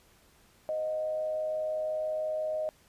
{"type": "tone with frequency modulation", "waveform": "sine", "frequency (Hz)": 622.3, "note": "D#5", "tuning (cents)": 0, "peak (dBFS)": -29, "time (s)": [0.69, 2.69], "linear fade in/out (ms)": 0, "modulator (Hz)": 106, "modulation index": 0.3, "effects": ["pink hiss -62 dBFS RMS until 2.88 s", "resampled to 32000 Hz"]}